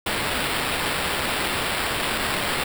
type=noise with sample-and-hold; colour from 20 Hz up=violet; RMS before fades=-25 dBFS; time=0.06-2.64 s; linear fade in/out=5 ms; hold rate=6300 Hz; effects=none